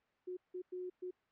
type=tone bursts at uneven times; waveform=sine; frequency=363.9 Hz; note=F#4; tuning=29 cents flat; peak=-40 dBFS; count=4; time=0.27-0.37 / 0.54-0.62 / 0.72-0.9 / 1.02-1.11 s; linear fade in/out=10 ms; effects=white hiss -75 dBFS RMS until 1.31 s + low-pass 2000 Hz 12 dB/octave